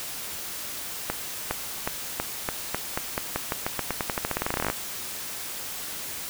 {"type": "accelerating click train", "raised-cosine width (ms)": 0.5, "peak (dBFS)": -10, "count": 30, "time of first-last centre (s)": [1.1, 4.7], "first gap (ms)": 410, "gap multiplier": 0.89, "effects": ["white hiss -35 dBFS RMS until 6.29 s"]}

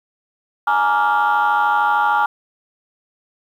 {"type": "chord", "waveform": "sine", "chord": "Bb dominant seventh", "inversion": "third", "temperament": "just", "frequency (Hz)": [839.1, 932.3, 1165.4, 1398.5], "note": ["Ab5", "Bb5", "D6", "F6"], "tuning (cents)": [18, 0, -14, 2], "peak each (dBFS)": [-16, -19, -20, -18], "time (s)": [0.67, 2.26], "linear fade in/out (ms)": 5, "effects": ["tanh soft clip ceiling -8 dBFS", "8-bit"]}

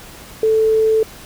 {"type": "tone", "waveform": "sine", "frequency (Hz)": 440, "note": "A4", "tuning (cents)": 0, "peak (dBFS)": -11, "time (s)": [0.43, 1.03], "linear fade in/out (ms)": 2, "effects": ["pink hiss -38 dBFS RMS until 1.25 s"]}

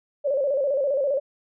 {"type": "tone with vibrato", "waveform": "sine", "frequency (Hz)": 554.4, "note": "C#5", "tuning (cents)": 0, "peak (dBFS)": -20, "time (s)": [0.24, 1.2], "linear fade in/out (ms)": 20, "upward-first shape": "square", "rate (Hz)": 15, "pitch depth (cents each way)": 80, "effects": []}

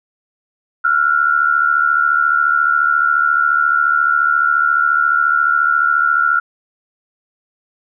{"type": "tone pair together", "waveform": "sine", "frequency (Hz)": [1357, 1431.3], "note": ["E6", "F6"], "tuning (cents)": [50, 42], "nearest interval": "minor second", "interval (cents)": 92, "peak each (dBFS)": -14, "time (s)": [0.84, 6.4], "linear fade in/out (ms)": 10, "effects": []}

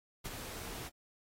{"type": "noise with ADSR envelope", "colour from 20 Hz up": "pink", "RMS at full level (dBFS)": -40, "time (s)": [0.24, 0.9], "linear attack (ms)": 18, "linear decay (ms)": 36, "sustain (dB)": -5, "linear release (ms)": 32, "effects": ["AAC 48 kbps"]}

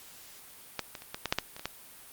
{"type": "clicks", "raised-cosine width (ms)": 0.2, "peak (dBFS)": [-13, -22, -28, -18, -13, -7, -9, -25, -24, -14], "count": 10, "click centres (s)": [0.793, 0.952, 1.021, 1.145, 1.257, 1.325, 1.386, 1.565, 1.595, 1.656], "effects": ["white hiss -51 dBFS RMS until 2.12 s", "Opus 48 kbps"]}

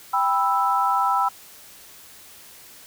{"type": "chord", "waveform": "sine", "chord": "E minor", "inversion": "first", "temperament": "just", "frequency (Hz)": [791.1, 988.9, 1318.5], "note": ["G5", "B5", "E6"], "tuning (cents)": [16, 2, 0], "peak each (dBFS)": [-23, -22, -22], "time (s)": [0.13, 1.29], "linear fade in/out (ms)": 10, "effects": ["white hiss -46 dBFS RMS until 2.86 s"]}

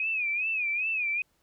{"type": "tone with vibrato", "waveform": "sine", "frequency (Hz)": 2489, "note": "D#7", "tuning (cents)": 0, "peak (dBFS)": -26, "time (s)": [0, 1.22], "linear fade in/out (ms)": 2, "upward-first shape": "sine", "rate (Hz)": 2.5, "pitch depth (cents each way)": 120, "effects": ["pink hiss -71 dBFS RMS until 1.42 s"]}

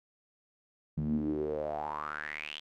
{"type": "tone with band-pass filter sweep", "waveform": "sawtooth", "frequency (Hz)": 75.4, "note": "D2", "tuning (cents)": 46, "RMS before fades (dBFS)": -35, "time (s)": [0.97, 2.6], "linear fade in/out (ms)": 10, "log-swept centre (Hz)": [170, 3300], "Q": 7.7, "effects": []}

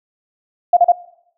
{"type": "tone bursts", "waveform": "sine", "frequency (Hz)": 702, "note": "F5", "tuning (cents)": 9, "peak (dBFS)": -6, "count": 3, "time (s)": [0.73, 0.921], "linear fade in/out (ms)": 5, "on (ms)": 39, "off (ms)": 37, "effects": ["noise-tail reverb RT60 0.7 s tail -18 dB re dry"]}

